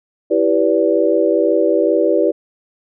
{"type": "chord", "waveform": "sine", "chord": "E minor seventh", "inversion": "none", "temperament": "equal with one note detuned", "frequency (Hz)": [329.6, 392, 493.9, 579.2], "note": ["E4", "G4", "B4", "D5"], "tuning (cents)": [0, 0, 0, -24], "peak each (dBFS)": -17, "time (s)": [0.3, 2.32], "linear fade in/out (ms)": 20, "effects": []}